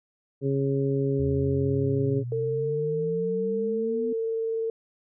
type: harmonic tone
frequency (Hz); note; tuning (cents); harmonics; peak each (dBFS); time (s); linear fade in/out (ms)
137.4; C#3; -15; 1 / 2 / 3 / 4; -26 / -29 / -26 / -38; 0.41-2.24; 50
type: exponential sweep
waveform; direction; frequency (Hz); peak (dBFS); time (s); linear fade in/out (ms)
sine; up; 79.5 to 250; -30; 1.19-4.13; 5
type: tone with vibrato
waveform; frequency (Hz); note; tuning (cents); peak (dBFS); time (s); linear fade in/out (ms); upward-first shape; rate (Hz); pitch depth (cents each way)
sine; 450.8; A4; +42; -25; 2.32-4.7; 2; triangle; 20; 16
effects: none